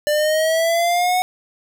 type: exponential sweep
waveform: square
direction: up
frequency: 591 to 740 Hz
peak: -16 dBFS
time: 0.07-1.22 s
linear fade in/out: 0 ms
effects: none